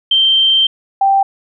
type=tone pair in turn; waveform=sine; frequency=3136 / 784 Hz; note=G7 / G5; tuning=0 / 0 cents; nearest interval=2 octaves; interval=2400 cents; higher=first; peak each=-8 dBFS; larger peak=neither; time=0.11-0.67 / 1.01-1.23 s; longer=first; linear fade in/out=5 ms; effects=none